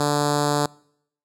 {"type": "tone with notch filter", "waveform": "5% pulse", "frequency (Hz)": 146.3, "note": "D3", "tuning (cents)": -6, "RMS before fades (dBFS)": -21, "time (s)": [0, 0.66], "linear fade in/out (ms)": 2, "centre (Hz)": 2100, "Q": 0.6, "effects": ["noise-tail reverb RT60 0.7 s tail -25 dB re dry", "low-pass 10000 Hz 12 dB/octave"]}